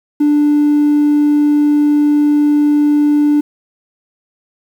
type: tone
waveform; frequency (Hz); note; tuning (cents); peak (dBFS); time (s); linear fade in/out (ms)
triangle; 294.7; D4; +6; -5; 0.2-3.41; 10
effects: tanh soft clip ceiling -4 dBFS + 7-bit